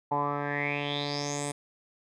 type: tone with low-pass filter sweep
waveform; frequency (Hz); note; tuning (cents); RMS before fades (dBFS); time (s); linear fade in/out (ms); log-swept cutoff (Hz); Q
10% pulse; 144.3; D3; -30; -31; 0.11-1.52; 10; 880 to 9100; 8.1
effects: none